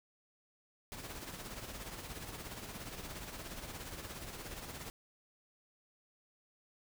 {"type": "noise with tremolo", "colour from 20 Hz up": "pink", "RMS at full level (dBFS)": -44, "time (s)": [0.92, 4.9], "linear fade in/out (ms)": 0, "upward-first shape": "sine", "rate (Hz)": 17, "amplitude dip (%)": 50, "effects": []}